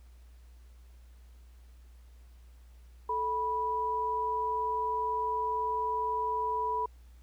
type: tone pair together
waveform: sine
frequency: 437 / 981 Hz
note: A4 / B5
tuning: -12 / -12 cents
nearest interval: octave + major second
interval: 1400 cents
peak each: -36 / -29 dBFS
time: 3.09-6.86 s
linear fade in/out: 5 ms
effects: added 60 Hz sine -51 dBFS peak until 7.22 s + pink hiss -68 dBFS RMS until 7.22 s